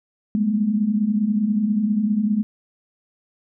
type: tone cluster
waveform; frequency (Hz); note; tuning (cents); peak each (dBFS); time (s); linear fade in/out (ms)
sine; 196.4 / 211.1 / 241.2; G3 / G#3 / B3; +4 / +29 / -41; -27 / -18 / -27; 0.35-2.43; 0
effects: none